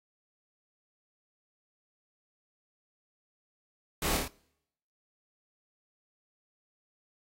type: noise with echo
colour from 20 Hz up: pink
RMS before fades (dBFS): -33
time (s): 4.02-4.17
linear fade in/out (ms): 2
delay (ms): 27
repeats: 4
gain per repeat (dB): -2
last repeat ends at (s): 4.278
effects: noise-tail reverb RT60 0.8 s tail -26 dB re dry + AAC 48 kbps